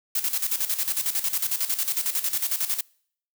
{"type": "noise with tremolo", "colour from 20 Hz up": "blue", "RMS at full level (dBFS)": -24, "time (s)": [0.15, 2.81], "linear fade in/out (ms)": 5, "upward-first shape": "square", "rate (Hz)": 11, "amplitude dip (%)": 70, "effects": ["noise-tail reverb RT60 0.6 s tail -26 dB re dry"]}